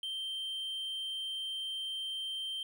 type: tone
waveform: triangle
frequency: 3136 Hz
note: G7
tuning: in tune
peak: -34 dBFS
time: 0.03-2.63 s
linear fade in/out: 2 ms
effects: none